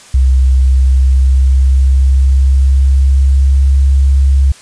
sine tone with pitch glide, 65.2 to 68.09 Hz, C2 to C#2, -5 to -30 cents, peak -5 dBFS, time 0.14-4.52 s, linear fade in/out 5 ms, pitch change +75 cents, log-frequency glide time 0.47-3.75 s, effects white hiss -38 dBFS RMS until 4.61 s + resampled to 22050 Hz

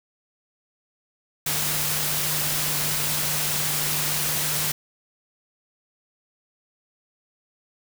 sine tone in noise, 150.5 Hz, D3, 43 cents sharp, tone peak -34 dBFS, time 1.46-4.72 s, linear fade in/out 5 ms, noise white, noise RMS -25 dBFS, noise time 1.46-4.72 s, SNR -12 dB, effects none

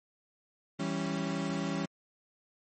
35% pulse chord, C# diminished, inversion first, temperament equal, 164.81 / 196 / 277.2 Hz, E3 / G3 / C#4, 0 / 0 / 0 cents, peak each -34 dBFS, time 0.79-1.86 s, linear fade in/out 10 ms, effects MP3 32 kbps

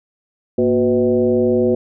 sine tone with frequency modulation, 368.1 Hz, F#4, 9 cents flat, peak -12 dBFS, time 0.58-1.75 s, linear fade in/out 5 ms, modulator 133 Hz, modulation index 1.3, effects none

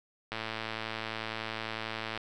click train, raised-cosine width 0.3 ms, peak -19 dBFS, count 207, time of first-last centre 0.32-2.176 s, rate 111 Hz, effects none

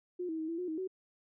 sine tone with pitch steps, 358.2 / 321.4 / 316.7 / 332.8 / 360.4 / 316.3 / 374.9 Hz, F4 / E4 / D#4 / E4 / F#4 / D#4 / F#4, +44 / -44 / +31 / +17 / -45 / +29 / +23 cents, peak -34 dBFS, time 0.19-0.876 s, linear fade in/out 10 ms, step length 98 ms, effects none

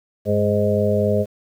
harmonic tone with a mistuned harmonic, 103.83 Hz, G#2, in tune, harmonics 1 / 2 / 4 / 5 / 6, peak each -22 / -22 / -22 / -22 / -22 dBFS, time 0.25-1.26 s, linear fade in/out 50 ms, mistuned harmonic 1, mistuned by -59 cents, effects 8-bit

